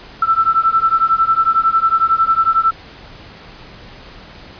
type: beating tone pair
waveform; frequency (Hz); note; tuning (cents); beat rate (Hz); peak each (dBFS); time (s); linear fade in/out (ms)
sine; 1324 / 1335; E6 / E6; +7 / +22; 11; -14; 0.22-2.71; 5
effects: pink hiss -38 dBFS RMS until 4.59 s + resampled to 11025 Hz